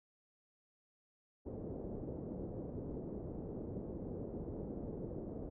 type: low-pass noise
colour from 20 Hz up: white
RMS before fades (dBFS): -44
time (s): 1.45-5.5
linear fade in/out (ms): 20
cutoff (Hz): 460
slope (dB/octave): 24
effects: none